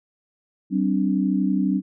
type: chord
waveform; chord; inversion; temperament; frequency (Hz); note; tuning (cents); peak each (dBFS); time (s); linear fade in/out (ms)
sine; G suspended fourth; none; equal with one note detuned; 191.85 / 261.6 / 293.7; G3 / C4 / D4; -37 / 0 / 0; -21 / -24 / -24; 0.7-1.82; 50
effects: none